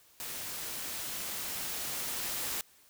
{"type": "noise with level ramp", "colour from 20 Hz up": "white", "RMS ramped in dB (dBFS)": [-40, -35], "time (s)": [0.2, 2.61], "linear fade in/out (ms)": 0, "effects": ["white hiss -62 dBFS RMS until 2.89 s"]}